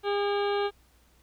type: harmonic tone with a mistuned harmonic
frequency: 405.6 Hz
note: G#4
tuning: 41 cents flat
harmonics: 1 / 2 / 3 / 4 / 6 / 7 / 8 / 9 / 10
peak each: -26 / -32 / -36 / -38 / -42 / -43 / -44 / -45 / -46 dBFS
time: 0.03-0.71 s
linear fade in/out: 50 ms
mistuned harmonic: 6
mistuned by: -89 cents
effects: added 60 Hz sine -61 dBFS peak until 1.22 s + pink hiss -64 dBFS RMS until 1.22 s